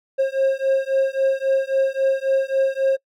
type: beating tone pair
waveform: triangle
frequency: 535 / 538.7 Hz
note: C5 / C#5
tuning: +38 / -50 cents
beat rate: 3.7 Hz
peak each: -18 dBFS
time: 0.18-2.97 s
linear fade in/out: 20 ms
effects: noise-tail reverb RT60 0.1 s tail -26 dB re dry